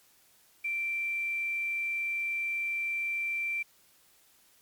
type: tone with quantisation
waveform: sine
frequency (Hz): 2349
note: D7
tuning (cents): 0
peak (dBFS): -29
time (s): 0.64-3.63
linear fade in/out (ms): 10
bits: 9
effects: white hiss -63 dBFS RMS until 4.61 s + MP3 96 kbps